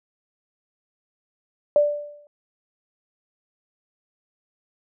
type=tone with exponential decay; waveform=sine; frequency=587.3 Hz; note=D5; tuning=in tune; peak=-11 dBFS; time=1.76-2.27 s; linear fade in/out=1 ms; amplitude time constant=110 ms; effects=none